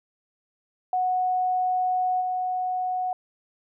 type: tone with level steps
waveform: sine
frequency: 736 Hz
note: F#5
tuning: 9 cents flat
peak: -21 / -24 dBFS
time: 0.93-3.13 s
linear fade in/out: 2 ms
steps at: 2.2 s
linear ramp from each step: 20 ms
effects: none